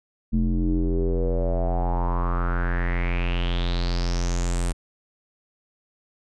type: tone with low-pass filter sweep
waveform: square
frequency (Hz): 43.65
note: F1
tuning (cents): 0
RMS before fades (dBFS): -23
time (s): 0.32-4.73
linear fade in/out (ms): 20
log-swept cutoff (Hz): 220 to 9100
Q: 6
effects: none